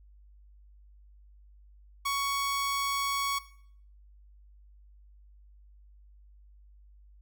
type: tone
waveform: sawtooth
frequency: 1115 Hz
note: C#6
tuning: 10 cents sharp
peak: -24 dBFS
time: 2.05-3.39 s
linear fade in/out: 10 ms
effects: noise-tail reverb RT60 0.6 s tail -17 dB re dry + added 50 Hz sine -53 dBFS peak until 7.21 s